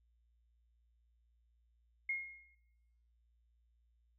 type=tone with exponential decay; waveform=sine; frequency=2148 Hz; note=C7; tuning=45 cents sharp; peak=-32 dBFS; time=2.09-2.55 s; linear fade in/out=5 ms; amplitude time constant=99 ms; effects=noise-tail reverb RT60 1.0 s tail -24 dB re dry + added 58 Hz sine -70 dBFS peak until 4.18 s